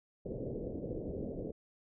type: low-pass noise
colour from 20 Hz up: white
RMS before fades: -40 dBFS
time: 0.25-1.52 s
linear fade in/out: 10 ms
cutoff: 540 Hz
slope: 48 dB/octave
effects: none